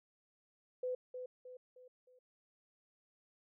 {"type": "tone with echo", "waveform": "sine", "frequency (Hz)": 504, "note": "B4", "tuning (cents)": 35, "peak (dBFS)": -35, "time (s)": [0.83, 0.95], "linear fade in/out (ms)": 5, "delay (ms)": 310, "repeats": 4, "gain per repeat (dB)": -7, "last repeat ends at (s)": 2.19, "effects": []}